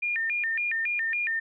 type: tone with vibrato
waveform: sine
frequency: 2093 Hz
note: C7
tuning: in tune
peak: -25 dBFS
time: 0.02-1.4 s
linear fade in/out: 10 ms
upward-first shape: square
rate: 3.6 Hz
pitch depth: 250 cents each way
effects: none